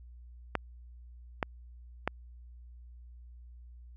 clicks, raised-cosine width 0.5 ms, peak -13 dBFS, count 3, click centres 0.553 / 1.428 / 2.076 s, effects added 60 Hz sine -48 dBFS peak until 3.96 s

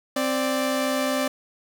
sawtooth tone pair together, 261.6 / 587.3 Hz, C4 / D5, 0 / 0 cents, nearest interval octave + major second, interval 1400 cents, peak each -21 dBFS, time 0.16-1.28 s, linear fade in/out 5 ms, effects none

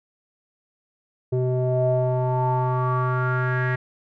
square tone with low-pass filter sweep, 126.9 Hz, B2, 47 cents sharp, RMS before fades -22 dBFS, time 1.32-3.76 s, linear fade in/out 10 ms, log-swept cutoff 470 to 1800 Hz, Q 6.7, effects none

